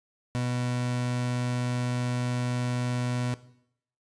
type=tone; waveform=30% pulse; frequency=123.47 Hz; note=B2; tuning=in tune; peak=-24 dBFS; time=0.35-3.34 s; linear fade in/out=0 ms; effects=noise-tail reverb RT60 0.7 s tail -17 dB re dry + resampled to 22050 Hz